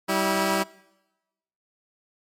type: tone pair together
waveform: 10% pulse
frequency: 192.89 / 324.4 Hz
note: G3 / E4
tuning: -28 / -28 cents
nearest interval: major sixth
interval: 900 cents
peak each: -16 dBFS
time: 0.08-0.64 s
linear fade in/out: 20 ms
effects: noise-tail reverb RT60 1.0 s tail -22 dB re dry + MP3 64 kbps